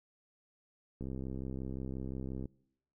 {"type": "click train", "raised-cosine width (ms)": 3, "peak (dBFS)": -28, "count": 96, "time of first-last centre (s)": [1.01, 2.456], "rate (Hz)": 65.7, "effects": ["noise-tail reverb RT60 0.8 s tail -25 dB re dry"]}